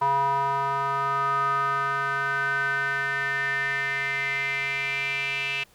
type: tone with band-pass filter sweep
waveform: square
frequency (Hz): 138.59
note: C#3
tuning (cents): 0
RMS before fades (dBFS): -26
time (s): 0.01-5.64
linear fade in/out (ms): 10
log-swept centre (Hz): 970 to 2600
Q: 7
effects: pink hiss -58 dBFS RMS until 5.74 s